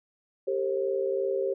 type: tone cluster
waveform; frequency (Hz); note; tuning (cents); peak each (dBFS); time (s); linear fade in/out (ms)
sine; 392.6 / 455.4 / 535; G4 / A#4 / C5; +3 / -40 / +38; -28 / -34 / -29; 0.47-1.54; 10
effects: none